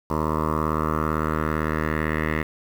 10% pulse tone with low-pass filter sweep, 77.78 Hz, D#2, in tune, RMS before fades -24 dBFS, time 0.1-2.43 s, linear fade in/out 5 ms, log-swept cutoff 980 to 2000 Hz, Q 3.8, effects 7-bit

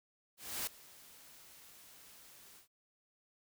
white noise with ADSR envelope, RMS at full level -37 dBFS, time 0.37-2.68 s, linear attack 300 ms, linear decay 4 ms, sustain -21 dB, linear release 110 ms, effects none

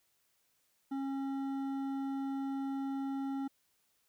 sine tone with hard clipping, 272.3 Hz, C#4, 31 cents flat, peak -36 dBFS, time 0.91-3.48 s, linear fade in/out 10 ms, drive 9 dB, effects white hiss -75 dBFS RMS until 4.08 s

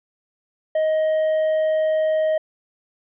triangle tone, 627 Hz, D#5, 13 cents sharp, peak -15 dBFS, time 0.75-2.38 s, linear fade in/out 5 ms, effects resampled to 8000 Hz

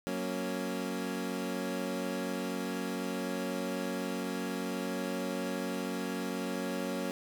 25% pulse chord, F# major, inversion none, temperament equal, 185 / 233.1 / 277.2 Hz, F#3 / A#3 / C#4, 0 / 0 / 0 cents, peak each -34 dBFS, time 0.07-7.11 s, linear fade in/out 0 ms, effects none

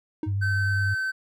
triangle tone with exponential decay, 311 Hz, D#4, 1 cent flat, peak -21 dBFS, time 0.23-0.36 s, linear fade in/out 2 ms, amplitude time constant 27 ms
sine tone with vibrato, 99.2 Hz, G2, 21 cents sharp, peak -23 dBFS, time 0.26-0.95 s, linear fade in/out 20 ms, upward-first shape sine, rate 9.6 Hz, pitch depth 19 cents each way
triangle tone, 1537 Hz, G6, 35 cents flat, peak -23 dBFS, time 0.41-1.12 s, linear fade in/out 20 ms
effects none

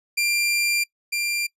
sawtooth tone pair in turn, 2380 / 2380 Hz, D7 / D7, +22 / +22 cents, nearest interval unison, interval 0 cents, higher neither, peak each -16 / -19 dBFS, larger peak first, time 0.17-0.84 / 1.12-1.47 s, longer first, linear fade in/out 10 ms, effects noise-tail reverb RT60 0.1 s tail -24 dB re dry + resampled to 32000 Hz

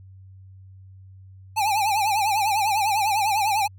square tone with vibrato, 830.6 Hz, G#5, in tune, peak -20 dBFS, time 1.56-3.68 s, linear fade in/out 20 ms, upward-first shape triangle, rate 10 Hz, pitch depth 140 cents each way, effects added 95 Hz sine -43 dBFS peak until 3.78 s

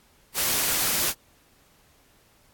white noise, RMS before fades -24 dBFS, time 0.34-1.14 s, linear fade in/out 50 ms, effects pink hiss -60 dBFS RMS until 2.53 s + AAC 64 kbps

